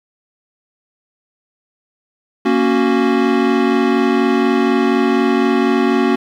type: chord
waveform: square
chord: F# major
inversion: first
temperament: equal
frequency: 233.1 / 277.2 / 370 Hz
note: A#3 / C#4 / F#4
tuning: 0 / 0 / 0 cents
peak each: -17 dBFS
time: 2.45-6.16 s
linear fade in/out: 10 ms
effects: low-pass 3000 Hz 12 dB/octave + 8-bit